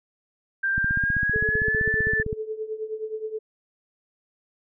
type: tone with pitch glide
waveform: sine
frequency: 1582 to 1755.3 Hz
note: G6 to A6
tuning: +15 to -5 cents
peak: -21 dBFS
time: 0.63-2.23 s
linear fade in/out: 10 ms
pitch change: +180 cents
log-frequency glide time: 0.82-1.85 s
type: click train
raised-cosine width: 5 ms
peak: -17 dBFS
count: 25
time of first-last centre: 0.78-2.328 s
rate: 15.5 Hz
type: tone with tremolo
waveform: sine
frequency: 435.6 Hz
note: A4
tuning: 17 cents flat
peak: -25 dBFS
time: 1.33-3.39 s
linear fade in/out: 10 ms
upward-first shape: triangle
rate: 9.5 Hz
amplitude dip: 85%
effects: none